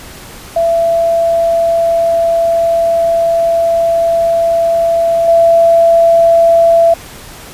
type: tone with level steps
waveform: sine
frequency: 670 Hz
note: E5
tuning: 28 cents sharp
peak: -8 / -4 dBFS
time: 0.56-6.94 s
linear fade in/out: 5 ms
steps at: 5.28 s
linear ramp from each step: 2 ms
effects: pink hiss -32 dBFS RMS until 7.53 s + resampled to 32000 Hz